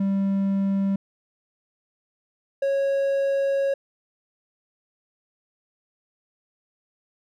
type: tone pair in turn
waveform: triangle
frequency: 196 / 550.5 Hz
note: G3 / C#5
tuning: 0 / -12 cents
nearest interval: octave + tritone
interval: 1788 cents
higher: second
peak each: -18 dBFS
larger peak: neither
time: 0-0.96 / 2.62-3.74 s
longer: second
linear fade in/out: 5 ms
effects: none